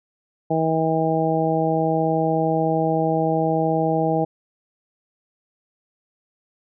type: harmonic tone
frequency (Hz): 160.6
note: E3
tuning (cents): -45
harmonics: 1 / 2 / 3 / 4 / 5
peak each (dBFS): -24 / -24 / -24 / -24 / -24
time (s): 0.5-4.25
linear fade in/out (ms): 10
effects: none